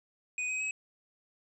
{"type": "tone with pitch steps", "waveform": "square", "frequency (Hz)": [2489, 2522, 2556], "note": ["D#7", "D#7", "D#7"], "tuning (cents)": [0, 23, 46], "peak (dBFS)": -32, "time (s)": [0.38, 0.71], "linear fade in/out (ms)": 2, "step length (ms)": 110, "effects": ["resampled to 22050 Hz"]}